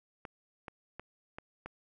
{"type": "clicks", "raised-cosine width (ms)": 0.5, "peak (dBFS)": -27, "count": 5, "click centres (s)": [0.252, 0.682, 0.996, 1.385, 1.66], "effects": []}